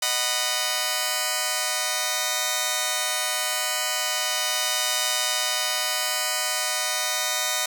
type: chord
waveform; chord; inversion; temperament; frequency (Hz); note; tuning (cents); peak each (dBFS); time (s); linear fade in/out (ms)
5% pulse; B major; first; just; 617.4 / 740.8 / 987.8; D#5 / F#5 / B5; -14 / +2 / 0; -16; 0.02-7.66; 5
effects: none